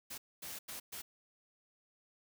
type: noise bursts at uneven times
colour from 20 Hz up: white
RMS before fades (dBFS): -45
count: 4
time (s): 0.1-0.18 / 0.42-0.59 / 0.68-0.8 / 0.92-1.02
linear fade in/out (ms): 10
effects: none